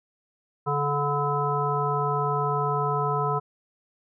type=harmonic tone with a mistuned harmonic; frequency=144 Hz; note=D3; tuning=34 cents flat; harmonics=1 / 3 / 5 / 7 / 9; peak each=-28 / -29 / -31 / -28 / -29 dBFS; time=0.66-3.4 s; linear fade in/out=20 ms; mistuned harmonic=5; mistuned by=+18 cents; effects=none